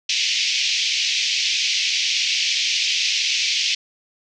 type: band-pass noise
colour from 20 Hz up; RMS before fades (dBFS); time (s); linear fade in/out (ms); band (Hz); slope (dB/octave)
pink; -21; 0.09-3.75; 5; 2300 to 6100; 48
effects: none